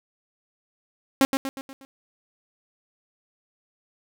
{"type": "tone with echo", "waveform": "sawtooth", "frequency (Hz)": 269.6, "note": "C#4", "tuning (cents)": -48, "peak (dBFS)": -11, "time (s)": [1.21, 1.25], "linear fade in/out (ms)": 0, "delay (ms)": 120, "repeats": 5, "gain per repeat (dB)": -6, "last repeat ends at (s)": 1.85, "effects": []}